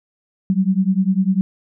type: beating tone pair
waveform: sine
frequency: 185.1 / 195.1 Hz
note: F#3 / G3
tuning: +1 / -8 cents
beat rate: 10 Hz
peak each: -17 dBFS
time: 0.5-1.41 s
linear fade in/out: 0 ms
effects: none